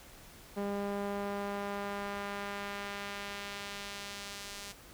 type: tone with band-pass filter sweep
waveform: sawtooth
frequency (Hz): 201.5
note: G3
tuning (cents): +48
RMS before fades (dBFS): -39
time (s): 0.56-4.73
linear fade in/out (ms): 20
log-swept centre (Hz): 470 to 6300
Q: 0.72
effects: pink hiss -54 dBFS RMS until 4.93 s